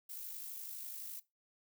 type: noise with amplitude modulation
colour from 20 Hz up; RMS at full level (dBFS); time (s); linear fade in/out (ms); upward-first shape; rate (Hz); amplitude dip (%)
violet; -44; 0.09-1.2; 10; sine; 51.9; 40
effects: noise-tail reverb RT60 0.2 s tail -18 dB re dry